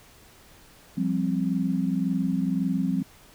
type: chord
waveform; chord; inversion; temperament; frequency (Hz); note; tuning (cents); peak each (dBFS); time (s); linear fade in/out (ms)
sine; F suspended second; none; just; 174.61 / 196.44 / 261.9; F3 / G3 / C4; 0 / +4 / +2; -27; 0.97-3.03; 10
effects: pink hiss -53 dBFS RMS until 3.34 s